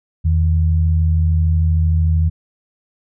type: tone pair together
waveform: sine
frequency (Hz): 82.41 / 155.57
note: E2 / D#3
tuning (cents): 0 / 0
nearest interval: major seventh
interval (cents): 1100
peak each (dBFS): -12 / -21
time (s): 0.24-2.3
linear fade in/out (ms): 20
effects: none